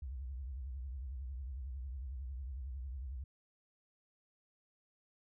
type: tone with vibrato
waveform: sine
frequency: 65.3 Hz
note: C2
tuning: 3 cents flat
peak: -40 dBFS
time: 0.02-3.24 s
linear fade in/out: 5 ms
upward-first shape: triangle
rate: 11 Hz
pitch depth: 210 cents each way
effects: none